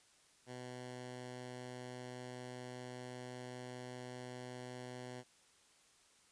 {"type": "tone", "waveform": "10% pulse", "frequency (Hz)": 125.1, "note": "B2", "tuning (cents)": 23, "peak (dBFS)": -38, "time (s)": [0.46, 5.24], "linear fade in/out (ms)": 50, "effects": ["white hiss -68 dBFS RMS until 6.31 s", "resampled to 22050 Hz"]}